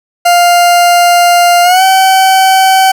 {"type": "tone with pitch glide", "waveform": "40% pulse", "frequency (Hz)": [700, 763.4], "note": ["F5", "G5"], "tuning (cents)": [4, -46], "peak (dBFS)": -3, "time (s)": [0.25, 2.92], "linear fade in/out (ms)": 10, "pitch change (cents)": 150, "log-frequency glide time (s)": [1.63, 1.83], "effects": []}